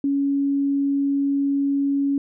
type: tone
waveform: sine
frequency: 279.3 Hz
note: C#4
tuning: 13 cents sharp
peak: -18 dBFS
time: 0.04-2.18 s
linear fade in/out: 2 ms
effects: none